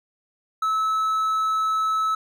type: tone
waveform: triangle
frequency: 1300 Hz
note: E6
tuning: 24 cents flat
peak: -18 dBFS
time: 0.62-2.15 s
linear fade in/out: 5 ms
effects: none